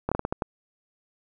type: slowing click train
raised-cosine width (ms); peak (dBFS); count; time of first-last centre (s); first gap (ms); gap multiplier
1; -12; 7; 0.09-0.422; 26; 1.3
effects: none